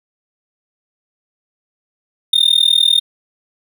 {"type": "tone with amplitude modulation", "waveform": "triangle", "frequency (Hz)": 3645, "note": "A#7", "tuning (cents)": -40, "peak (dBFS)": -4, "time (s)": [2.33, 3], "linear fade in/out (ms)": 5, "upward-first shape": "sine", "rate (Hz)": 40.1, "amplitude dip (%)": 100, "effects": []}